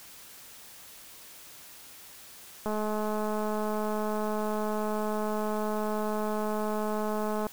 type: click train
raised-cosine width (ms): 1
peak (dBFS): -19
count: 1025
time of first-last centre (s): 2.66-7.468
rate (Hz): 213
effects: white hiss -49 dBFS RMS until 7.52 s